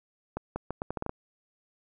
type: accelerating click train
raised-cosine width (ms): 1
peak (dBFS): -18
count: 9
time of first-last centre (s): 0.37-1.094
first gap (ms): 190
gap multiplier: 0.77
effects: none